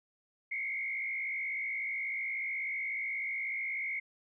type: tone with frequency modulation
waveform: sine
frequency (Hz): 2165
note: C#7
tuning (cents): -41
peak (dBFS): -33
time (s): 0.51-4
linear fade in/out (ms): 10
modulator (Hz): 56.4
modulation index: 1.6
effects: none